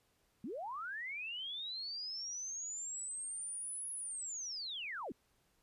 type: linear two-way sweep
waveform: sine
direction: up then down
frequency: 187.6 to 10548 to 187.6 Hz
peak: -40 dBFS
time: 0.44-5.12 s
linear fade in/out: 2 ms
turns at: 3.92 s
effects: pink hiss -75 dBFS RMS until 5.62 s + resampled to 32000 Hz